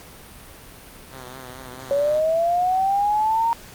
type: tone with vibrato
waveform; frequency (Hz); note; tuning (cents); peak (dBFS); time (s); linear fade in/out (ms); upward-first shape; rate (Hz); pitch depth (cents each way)
5% pulse; 128.5; C3; -31; -26; 1.1-2.22; 50; triangle; 4.5; 61
type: linear sweep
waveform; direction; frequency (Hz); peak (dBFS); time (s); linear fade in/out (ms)
sine; up; 554.4 to 932.3; -17; 1.91-3.53; 0
effects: pink hiss -43 dBFS RMS until 3.74 s + Opus 48 kbps